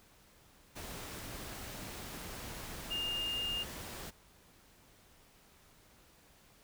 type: tone in noise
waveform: sine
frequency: 2821 Hz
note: F7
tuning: 17 cents sharp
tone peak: -34 dBFS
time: 2.9-3.64 s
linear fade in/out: 20 ms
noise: pink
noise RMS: -45 dBFS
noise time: 0.75-4.11 s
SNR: +8 dB
effects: pink hiss -63 dBFS RMS until 6.63 s